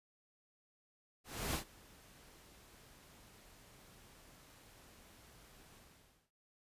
pink noise with ADSR envelope, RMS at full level -37 dBFS, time 1.24-6.31 s, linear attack 300 ms, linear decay 100 ms, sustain -24 dB, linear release 540 ms, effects resampled to 32000 Hz

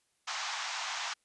pink band-pass noise, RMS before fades -37 dBFS, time 0.27-1.14 s, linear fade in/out 10 ms, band 750 to 6900 Hz, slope 48 dB/octave, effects white hiss -75 dBFS RMS until 1.24 s + resampled to 24000 Hz

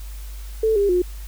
sine tone with pitch steps, 441 / 402.6 / 358.5 Hz, A4 / G4 / F4, +4 / +46 / +45 cents, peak -15 dBFS, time 0.63-1.02 s, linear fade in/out 5 ms, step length 130 ms, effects added 50 Hz sine -31 dBFS peak until 1.27 s + white hiss -46 dBFS RMS until 1.27 s

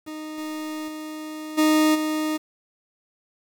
40% pulse tone with level steps, 309.2 Hz, D#4, 11 cents flat, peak -32 / -28 / -31 / -15 / -22 dBFS, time 0.06-2.38 s, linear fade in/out 20 ms, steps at 0.37 / 0.87 / 1.57 / 1.94 s, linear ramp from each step 20 ms, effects 8-bit

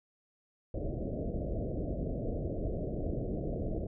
pink low-pass noise, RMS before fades -35 dBFS, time 0.74-3.87 s, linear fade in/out 5 ms, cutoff 670 Hz, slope 96 dB/octave, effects none

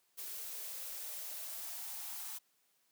blue noise with high-pass filter sweep, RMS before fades -44 dBFS, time 0.17-2.39 s, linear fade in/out 20 ms, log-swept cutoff 390 to 910 Hz, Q 3.6, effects white hiss -75 dBFS RMS until 2.91 s + high-pass 150 Hz 12 dB/octave

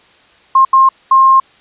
sine tone bursts at uneven times, 1064 Hz, C6, 29 cents sharp, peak -4 dBFS, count 3, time 0.55-0.65 / 0.73-0.89 / 1.11-1.4 s, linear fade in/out 5 ms, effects white hiss -47 dBFS RMS until 1.6 s + resampled to 8000 Hz

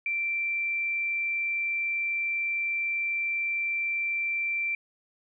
sine tone, 2349 Hz, D7, in tune, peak -26 dBFS, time 0.06-4.75 s, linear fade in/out 2 ms, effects none

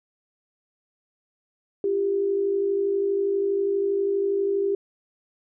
sine tone pair together, 344.7 / 397.1 Hz, F4 / G4, -23 / +22 cents, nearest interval major second, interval 245 cents, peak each -30 / -21 dBFS, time 1.84-4.75 s, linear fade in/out 2 ms, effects none

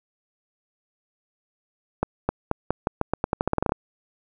accelerating click train, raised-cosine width 1 ms, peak -7 dBFS, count 17, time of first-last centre 2.03-3.721 s, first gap 260 ms, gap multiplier 0.86, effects none

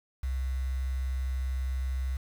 sine tone with quantisation, 65.2 Hz, C2, 5 cents flat, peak -28 dBFS, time 0.23-2.17 s, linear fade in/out 5 ms, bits 8, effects none

